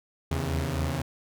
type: tone cluster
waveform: sawtooth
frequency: 77.6 / 81.5 / 135.6 Hz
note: D#2 / E2 / C#3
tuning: -4 / -19 / -38 cents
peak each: -29 / -26 / -27 dBFS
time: 0.31-1.02 s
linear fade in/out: 5 ms
effects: none